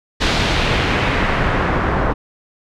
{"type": "noise with low-pass filter sweep", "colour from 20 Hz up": "pink", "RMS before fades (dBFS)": -17, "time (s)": [0.2, 2.14], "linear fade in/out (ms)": 20, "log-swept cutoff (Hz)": [4300, 1200], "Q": 1.3, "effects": []}